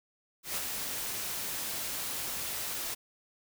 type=noise with ADSR envelope; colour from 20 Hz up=white; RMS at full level=-32 dBFS; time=0.43-2.95 s; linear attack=140 ms; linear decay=17 ms; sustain=-4 dB; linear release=17 ms; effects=none